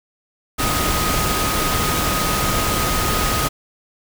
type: tone in noise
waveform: sine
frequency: 1252 Hz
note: D#6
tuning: 10 cents sharp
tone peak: -24 dBFS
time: 0.58-3.49 s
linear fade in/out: 20 ms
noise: pink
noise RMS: -20 dBFS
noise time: 0.58-3.49 s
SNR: -7 dB
effects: none